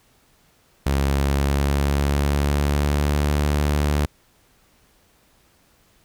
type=tone with pitch glide; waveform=sawtooth; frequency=69.3 to 73.42 Hz; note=C#2 to D2; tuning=0 to 0 cents; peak=-14 dBFS; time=0.86-4.06 s; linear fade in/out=5 ms; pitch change=+100 cents; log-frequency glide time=1.09-3.33 s; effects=pink hiss -59 dBFS RMS until 6.04 s